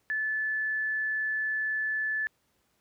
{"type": "tone", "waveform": "sine", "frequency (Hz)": 1738, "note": "A6", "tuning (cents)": -22, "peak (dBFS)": -27, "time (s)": [0.1, 2.27], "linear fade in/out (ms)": 0, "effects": ["pink hiss -72 dBFS RMS until 2.8 s", "high-pass 60 Hz 12 dB/octave"]}